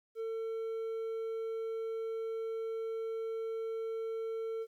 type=tone; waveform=triangle; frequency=450 Hz; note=A4; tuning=39 cents sharp; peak=-33 dBFS; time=0.15-4.67 s; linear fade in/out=50 ms; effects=12-bit